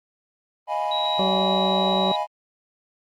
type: chord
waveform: triangle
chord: F half-diminished seventh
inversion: third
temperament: equal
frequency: 622.3 / 698.5 / 830.6 / 987.8 Hz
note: Eb5 / F5 / Ab5 / Cb6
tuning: 0 / 0 / 0 / 0 cents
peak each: -27 / -29 / -24 / -27 dBFS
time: 0.67-2.27 s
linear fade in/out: 50 ms
type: tone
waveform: sine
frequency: 3865 Hz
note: B7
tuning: 38 cents flat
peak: -25 dBFS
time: 0.91-2.16 s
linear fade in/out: 5 ms
type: harmonic tone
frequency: 190.3 Hz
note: F#3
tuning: 49 cents sharp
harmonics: 1 / 2 / 3 / 4 / 6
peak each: -25 / -28 / -26 / -33 / -35 dBFS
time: 1.19-2.12 s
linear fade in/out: 2 ms
effects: Opus 24 kbps